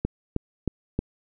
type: click train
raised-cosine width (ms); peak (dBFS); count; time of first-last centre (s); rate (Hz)
3; -11; 4; 0.05-0.99; 3.19
effects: none